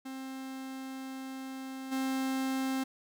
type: tone with level steps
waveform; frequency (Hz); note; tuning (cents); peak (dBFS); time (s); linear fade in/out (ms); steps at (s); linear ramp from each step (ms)
45% pulse; 264.6; C4; +20; -39 / -30; 0.05-2.84; 10; 1.91; 20
effects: none